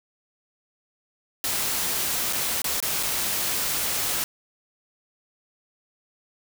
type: noise with dropouts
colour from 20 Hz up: white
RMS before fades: -26 dBFS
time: 1.44-4.24 s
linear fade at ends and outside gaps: 0 ms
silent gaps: 2.326-2.332 / 2.618-2.643 / 2.802-2.826 / 3.028-3.033 s
effects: none